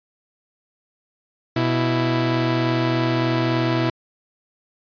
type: tone pair together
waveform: sawtooth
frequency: 124.32 / 329.6 Hz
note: B2 / E4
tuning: +12 / 0 cents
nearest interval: octave + perfect fourth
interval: 1688 cents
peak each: -17 dBFS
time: 1.56-3.9 s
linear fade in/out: 5 ms
effects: resampled to 11025 Hz